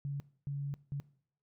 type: tone bursts at uneven times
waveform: sine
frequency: 141.2 Hz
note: C#3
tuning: 32 cents sharp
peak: -34 dBFS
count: 3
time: 0.05-0.2 / 0.47-0.74 / 0.92-1 s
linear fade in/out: 0 ms
effects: noise-tail reverb RT60 0.6 s tail -21 dB re dry